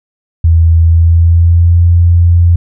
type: tone with pitch glide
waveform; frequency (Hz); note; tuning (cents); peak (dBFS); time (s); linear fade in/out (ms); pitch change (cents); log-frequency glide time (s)
sine; 82.41 to 86.06; E2 to F2; 0 to -25; -3; 0.44-2.56; 5; +75; 0.8-1.82
effects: none